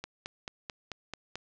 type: click train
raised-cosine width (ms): 0.2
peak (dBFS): -20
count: 7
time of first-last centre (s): 0.04-1.356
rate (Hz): 4.56
effects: low-pass 7000 Hz 12 dB/octave